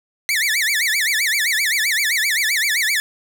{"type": "tone with vibrato", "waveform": "sawtooth", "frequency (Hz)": 1993, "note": "B6", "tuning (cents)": 15, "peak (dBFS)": -13, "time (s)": [0.29, 3], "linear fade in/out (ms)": 0, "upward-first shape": "sine", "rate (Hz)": 7.7, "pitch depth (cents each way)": 270, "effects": []}